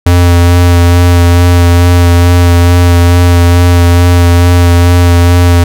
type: tone with vibrato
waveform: square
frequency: 87.31 Hz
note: F2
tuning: in tune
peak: -3 dBFS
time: 0.06-5.64 s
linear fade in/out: 5 ms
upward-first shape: sine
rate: 2.3 Hz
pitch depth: 16 cents each way
effects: none